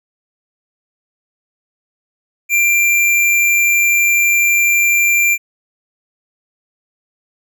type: tone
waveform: square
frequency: 2372 Hz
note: D7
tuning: 17 cents sharp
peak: -11 dBFS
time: 2.49-5.38 s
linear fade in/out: 50 ms
effects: none